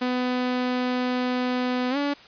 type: tone with pitch glide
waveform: sawtooth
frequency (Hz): 250.4 to 286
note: B3 to D4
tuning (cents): +24 to -46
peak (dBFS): -19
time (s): 0.01-2.14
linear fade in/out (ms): 10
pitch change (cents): +230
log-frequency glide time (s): 1.9-1.97
effects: white hiss -48 dBFS RMS until 2.27 s + resampled to 11025 Hz